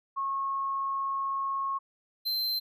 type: tone pair in turn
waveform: sine / square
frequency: 1091 / 4108 Hz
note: C#6 / C8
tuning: -28 / -33 cents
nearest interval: octave + major seventh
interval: 2295 cents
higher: second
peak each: -28 dBFS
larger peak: neither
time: 0.16-1.79 / 2.25-2.6 s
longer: first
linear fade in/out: 20 ms
effects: none